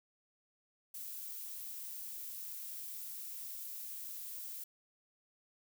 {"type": "noise", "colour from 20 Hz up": "violet", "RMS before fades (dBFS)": -45, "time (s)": [0.94, 4.64], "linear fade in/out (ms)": 5, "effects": []}